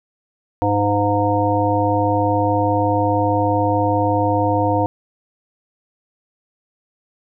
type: harmonic tone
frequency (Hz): 102.4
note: G#2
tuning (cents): -24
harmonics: 1 / 3 / 5 / 7 / 9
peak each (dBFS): -21 / -21 / -21 / -21 / -21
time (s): 0.62-4.86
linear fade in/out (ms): 0
effects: none